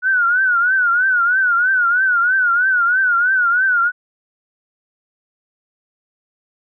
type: tone with vibrato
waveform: sine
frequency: 1465 Hz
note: F#6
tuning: 18 cents flat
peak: -12 dBFS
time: 0.02-3.92 s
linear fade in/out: 50 ms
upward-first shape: triangle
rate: 3.1 Hz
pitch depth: 130 cents each way
effects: none